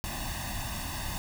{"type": "noise with comb filter", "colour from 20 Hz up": "pink", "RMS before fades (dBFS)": -35, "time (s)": [0.04, 1.18], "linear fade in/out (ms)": 0, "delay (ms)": 1.1, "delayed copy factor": 1, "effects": []}